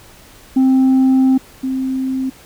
sine tone pair in turn, 262.5 / 262.5 Hz, C4 / C4, +6 / +6 cents, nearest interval unison, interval 0 cents, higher neither, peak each -6 / -16 dBFS, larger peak first, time 0.56-1.38 / 1.63-2.3 s, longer first, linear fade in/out 10 ms, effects tanh soft clip ceiling -8 dBFS + pink hiss -43 dBFS RMS until 2.45 s

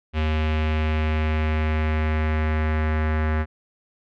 square tone with low-pass filter sweep, 77.78 Hz, D#2, in tune, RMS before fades -22 dBFS, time 0.13-3.46 s, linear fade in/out 50 ms, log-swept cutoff 2800 to 1800 Hz, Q 2.4, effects none

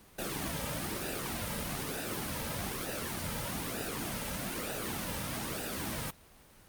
pink noise with flanger, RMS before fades -36 dBFS, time 0.18-6.11 s, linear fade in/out 10 ms, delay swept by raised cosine 0.91 to 2.81 ms, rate 1.1 Hz, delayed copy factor -0.75, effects pink hiss -58 dBFS RMS until 6.68 s + Opus 32 kbps

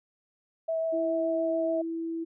sine tone with vibrato, 650 Hz, E5, 24 cents flat, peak -26 dBFS, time 0.68-1.82 s, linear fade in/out 10 ms, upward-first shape triangle, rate 7 Hz, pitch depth 11 cents each way
sine tone, 329.6 Hz, E4, in tune, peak -30 dBFS, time 0.92-2.25 s, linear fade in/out 20 ms
effects none

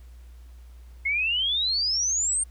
sine exponential sweep, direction up, 2135 to 8870 Hz, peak -22 dBFS, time 1.05-2.44 s, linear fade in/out 10 ms, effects added 60 Hz sine -43 dBFS peak until 2.5 s + pink hiss -62 dBFS RMS until 2.5 s

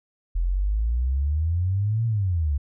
sine exponential two-way sweep, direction up then down, 41.2 to 116.9 to 68 Hz, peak -20 dBFS, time 0.35-2.58 s, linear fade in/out 10 ms, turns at 2.06 s, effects none

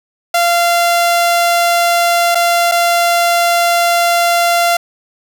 sawtooth tone with dropouts, 690 Hz, F5, 21 cents flat, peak -6 dBFS, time 0.34-4.77 s, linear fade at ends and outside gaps 5 ms, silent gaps 2.348-2.353 / 2.715-2.719 s, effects 7-bit

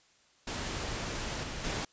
pink noise with level steps, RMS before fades -36 / -39 / -34 dBFS, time 0.47-1.85 s, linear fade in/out 5 ms, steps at 1.43 / 1.64 s, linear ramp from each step 5 ms, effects white hiss -65 dBFS RMS until 1.92 s + resampled to 16000 Hz

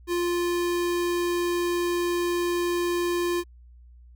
square tone, 349.2 Hz, F4, in tune, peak -24 dBFS, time 0.07-3.44 s, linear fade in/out 50 ms, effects added 60 Hz sine -47 dBFS peak until 4.15 s

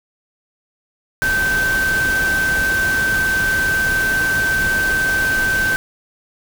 sine tone in noise, 1549 Hz, G6, 21 cents flat, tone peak -15 dBFS, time 1.22-5.76 s, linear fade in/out 0 ms, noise pink, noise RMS -25 dBFS, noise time 1.22-5.76 s, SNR +7 dB, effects none

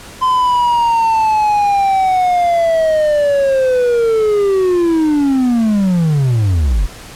triangle linear sweep, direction down, 1031 to 39.98 Hz, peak -8 dBFS, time 0.21-6.87 s, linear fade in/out 20 ms, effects pink hiss -34 dBFS RMS until 7.15 s + low-pass 11000 Hz 12 dB/octave

